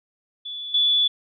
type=tone with level steps; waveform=sine; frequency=3448 Hz; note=A7; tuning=36 cents flat; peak=-30 / -16 dBFS; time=0.45-1.08 s; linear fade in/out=10 ms; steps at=0.74 s; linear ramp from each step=5 ms; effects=none